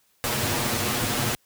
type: noise with comb filter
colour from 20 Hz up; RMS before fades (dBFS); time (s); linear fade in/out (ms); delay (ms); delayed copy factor
pink; -25; 0.24-1.35; 0; 8.4; +0.95
effects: white hiss -65 dBFS RMS until 1.45 s + high-pass 60 Hz 12 dB/octave